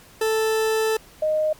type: tone pair in turn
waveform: 40% pulse / sine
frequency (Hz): 440 / 618.6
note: A4 / D#5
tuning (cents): 0 / -10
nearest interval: tritone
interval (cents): 590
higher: second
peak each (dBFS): -18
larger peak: neither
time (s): 0.21-0.97 / 1.22-1.53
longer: first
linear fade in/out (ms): 5
effects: pink hiss -49 dBFS RMS until 1.59 s + MP3 96 kbps